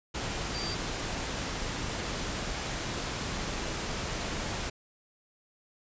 sine tone in noise, 4699 Hz, D8, in tune, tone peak -36 dBFS, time 0.54-0.75 s, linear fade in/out 10 ms, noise pink, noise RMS -34 dBFS, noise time 0.14-4.7 s, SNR -5 dB, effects resampled to 16000 Hz

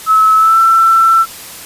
sine tone with pitch glide, 1296 to 1338.6 Hz, E6 to E6, -30 to +26 cents, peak -5 dBFS, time 0.06-1.26 s, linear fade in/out 50 ms, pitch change +56 cents, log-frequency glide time 0.36-0.59 s, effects white hiss -30 dBFS RMS until 1.65 s + resampled to 32000 Hz

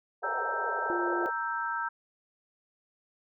pink band-pass noise, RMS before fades -37 dBFS, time 0.22-1.31 s, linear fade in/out 20 ms, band 400 to 920 Hz, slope 96 dB/octave
sine chord, E diminished, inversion second, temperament equal, 932.3 / 1318.5 / 1568 Hz, Bb5 / E6 / G6, 0 / 0 / 0 cents, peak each -34 dBFS, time 0.23-1.89 s, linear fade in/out 10 ms
sine tone, 349.2 Hz, F4, in tune, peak -30 dBFS, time 0.9-1.26 s, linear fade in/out 0 ms
effects none

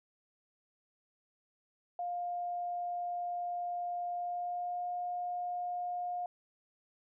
sine tone with pitch glide, 705 to 712 Hz, F5 to F5, +16 to +33 cents, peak -34 dBFS, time 1.99-6.26 s, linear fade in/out 2 ms, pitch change +17 cents, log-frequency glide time 4.13-4.88 s, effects none

